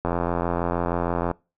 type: click train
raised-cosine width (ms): 1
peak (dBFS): -10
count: 110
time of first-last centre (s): 0.05-1.313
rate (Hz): 86.3
effects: noise-tail reverb RT60 0.3 s tail -24 dB re dry